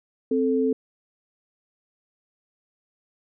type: tone pair together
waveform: sine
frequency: 261.6 / 440 Hz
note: C4 / A4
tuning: 0 / 0 cents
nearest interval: major sixth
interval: 900 cents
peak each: -22 dBFS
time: 0.31-0.73 s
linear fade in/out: 5 ms
effects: none